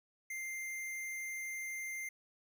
square tone, 2096 Hz, C7, 2 cents sharp, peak -40 dBFS, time 0.3-2.09 s, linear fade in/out 5 ms, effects none

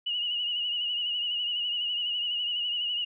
sine tone with vibrato, 2900 Hz, F#7, 35 cents flat, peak -27 dBFS, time 0.06-3.05 s, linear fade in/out 10 ms, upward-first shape sine, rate 12 Hz, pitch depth 47 cents each way, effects none

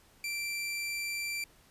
sawtooth tone, 2349 Hz, D7, in tune, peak -30 dBFS, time 0.24-1.44 s, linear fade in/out 2 ms, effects pink hiss -62 dBFS RMS until 1.7 s + resampled to 32000 Hz

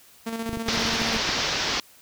sawtooth tone with tremolo, 227.3 Hz, A#3, 43 cents flat, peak -23 dBFS, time 0.26-1.19 s, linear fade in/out 10 ms, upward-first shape square, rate 15 Hz, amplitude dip 45%
clicks, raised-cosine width 3 ms, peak -19 dBFS, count 10, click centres 0.493 / 0.531 / 0.572 / 0.686 / 0.775 / 0.854 / 0.936 / 1.017 / 1.164 / 1.292 s
white low-pass noise, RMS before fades -26 dBFS, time 0.68-1.8 s, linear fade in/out 2 ms, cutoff 5800 Hz, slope 48 dB/octave
effects white hiss -53 dBFS RMS until 2.01 s

